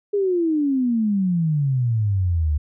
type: exponential sweep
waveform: sine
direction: down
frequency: 415.3 to 72 Hz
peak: -17 dBFS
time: 0.13-2.58 s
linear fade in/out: 10 ms
effects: none